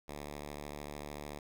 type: tone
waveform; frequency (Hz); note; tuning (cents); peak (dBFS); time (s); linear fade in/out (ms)
5% pulse; 73.42; D2; 0; -31; 0.08-1.39; 5
effects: none